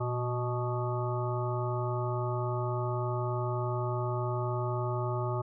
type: harmonic tone with a mistuned harmonic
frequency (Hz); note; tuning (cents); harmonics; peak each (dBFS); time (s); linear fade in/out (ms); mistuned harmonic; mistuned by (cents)
123.47; B2; 0; 1 / 3 / 5 / 7 / 9 / 10; -31 / -36 / -38 / -39 / -41 / -41; 0-5.42; 10; 1; -54
effects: none